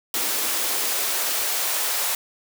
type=noise with high-pass filter sweep; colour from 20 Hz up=white; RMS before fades=-24 dBFS; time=0.14-2.15 s; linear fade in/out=2 ms; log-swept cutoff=280 to 670 Hz; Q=1.1; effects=none